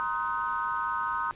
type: chord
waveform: sine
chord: C half-diminished seventh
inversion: third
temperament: just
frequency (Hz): 941.9 / 1046.5 / 1255.8 / 1507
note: Bb5 / C6 / Eb6 / Gb6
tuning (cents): +18 / 0 / +16 / +31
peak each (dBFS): -33 / -34 / -31 / -35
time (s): 0-1.31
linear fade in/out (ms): 0
effects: pink hiss -52 dBFS RMS until 1.35 s + resampled to 8000 Hz